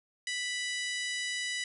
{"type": "harmonic tone with a mistuned harmonic", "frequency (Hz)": 987.8, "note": "B5", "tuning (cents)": 0, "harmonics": [2, 3, 4, 5, 6, 7, 8, 9, 10], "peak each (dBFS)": [-35, -39, -41, -43, -45, -46, -47, -48, -49], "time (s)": [0.27, 1.64], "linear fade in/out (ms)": 2, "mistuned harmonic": 4, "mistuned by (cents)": -16, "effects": []}